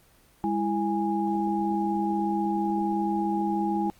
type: tone cluster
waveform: sine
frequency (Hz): 204.2 / 330.4 / 825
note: G#3 / E4 / G#5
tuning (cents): -29 / +4 / -12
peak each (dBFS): -28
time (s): 0.44-3.9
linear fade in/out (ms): 0
effects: pink hiss -59 dBFS RMS until 3.99 s + Opus 24 kbps